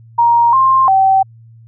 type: tone with pitch steps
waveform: sine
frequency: 940 / 1057 / 770 Hz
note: A#5 / C6 / G5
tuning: +14 / +17 / -31 cents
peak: -7 dBFS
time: 0.18-1.23 s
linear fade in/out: 10 ms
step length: 350 ms
effects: added 114 Hz sine -38 dBFS peak until 1.67 s